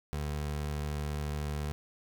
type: tone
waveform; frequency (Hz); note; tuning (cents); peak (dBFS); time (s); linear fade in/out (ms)
25% pulse; 74; D2; +14; -29; 0.13-1.72; 0
effects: none